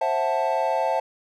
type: chord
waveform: triangle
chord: F# half-diminished seventh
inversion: second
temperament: equal with one note detuned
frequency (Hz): 530.9 / 659.3 / 740 / 880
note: C5 / E5 / F#5 / A5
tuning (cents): +25 / 0 / 0 / 0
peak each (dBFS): -25 / -24 / -26 / -23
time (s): 0.01-1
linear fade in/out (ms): 5
effects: none